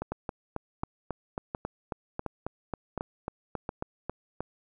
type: two click trains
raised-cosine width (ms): 1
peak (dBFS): -18 / -18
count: 16 / 7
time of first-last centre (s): 0.02-4.096 / 0.12-4.406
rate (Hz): 3.68 / 1.4
effects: none